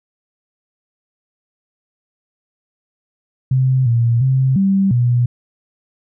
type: tone with pitch steps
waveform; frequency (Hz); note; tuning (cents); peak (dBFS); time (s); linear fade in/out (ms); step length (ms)
sine; 130.3 / 117.3 / 131.9 / 194.6 / 121.7; C3 / A#2 / C3 / G3 / B2; -7 / +11 / +14 / -12 / -25; -11; 3.51-5.26; 5; 350
effects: none